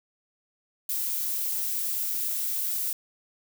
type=noise; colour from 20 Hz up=violet; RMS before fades=-29 dBFS; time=0.89-2.93 s; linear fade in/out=2 ms; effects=none